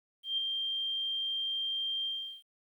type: tone with ADSR envelope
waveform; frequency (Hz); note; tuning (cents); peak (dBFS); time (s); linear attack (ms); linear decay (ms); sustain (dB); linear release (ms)
sine; 3176; G7; +22; -27; 0.23-2.43; 150; 3; -4; 380
effects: 11-bit